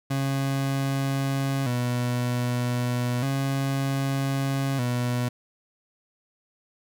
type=tone with vibrato; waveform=30% pulse; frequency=129.5 Hz; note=C3; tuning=17 cents flat; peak=-21 dBFS; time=0.1-5.29 s; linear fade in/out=10 ms; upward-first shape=square; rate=0.32 Hz; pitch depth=92 cents each way; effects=none